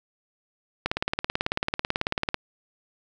click train, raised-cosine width 0.3 ms, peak -8 dBFS, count 28, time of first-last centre 0.86-2.344 s, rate 18.2 Hz, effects none

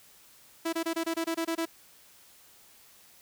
sawtooth tone bursts, 329.6 Hz, E4, in tune, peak -24 dBFS, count 10, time 0.65-1.656 s, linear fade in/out 10 ms, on 79 ms, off 24 ms, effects white hiss -57 dBFS RMS until 3.21 s

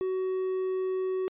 triangle tone, 374.6 Hz, F#4, 21 cents sharp, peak -25 dBFS, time 0.01-1.28 s, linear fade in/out 0 ms, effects resampled to 8000 Hz

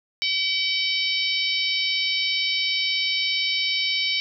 harmonic tone, 763 Hz, G5, 47 cents flat, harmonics 3 / 4 / 5 / 6 / 7, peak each -26 / -27 / -28 / -29 / -29 dBFS, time 0.22-4.2 s, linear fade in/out 0 ms, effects none

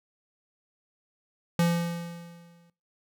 square tone with exponential decay, 170.7 Hz, F3, 39 cents flat, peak -20 dBFS, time 1.59-2.7 s, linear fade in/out 2 ms, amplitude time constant 240 ms, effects noise-tail reverb RT60 0.3 s tail -20 dB re dry

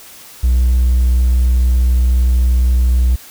triangle tone, 61.9 Hz, B1, 5 cents sharp, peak -6 dBFS, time 0.43-3.16 s, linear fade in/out 10 ms, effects tanh soft clip ceiling -4 dBFS + white hiss -38 dBFS RMS until 3.3 s

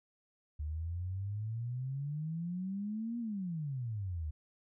sine exponential two-way sweep, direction up then down, 73.42 to 240 to 73.42 Hz, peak -35 dBFS, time 0.59-4.31 s, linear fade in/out 10 ms, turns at 3.19 s, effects none

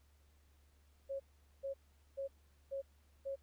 sine tone bursts, 547 Hz, C#5, 23 cents flat, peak -38 dBFS, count 5, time 1.09-3.36 s, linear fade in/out 20 ms, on 110 ms, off 430 ms, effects added 72 Hz sine -66 dBFS peak until 3.42 s + pink hiss -75 dBFS RMS until 3.42 s

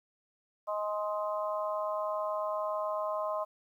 harmonic tone, 209.1 Hz, G#3, 12 cents sharp, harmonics 3 / 4 / 5 / 6, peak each -33 / -43 / -35 / -42 dBFS, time 0.67-3.45 s, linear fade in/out 20 ms, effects 11-bit

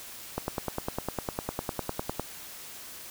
click train, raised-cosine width 1 ms, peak -15 dBFS, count 19, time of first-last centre 0.38-2.196 s, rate 9.91 Hz, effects white hiss -44 dBFS RMS until 3.1 s

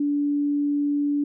sine tone, 289.1 Hz, D4, 27 cents flat, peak -20 dBFS, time 0-1.24 s, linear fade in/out 5 ms, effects none

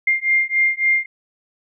sine beating tone pair, 2108 / 2111.6 Hz, C7 / C7, +12 / +15 cents, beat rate 3.6 Hz, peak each -18 dBFS, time 0.07-1.06 s, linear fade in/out 5 ms, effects none

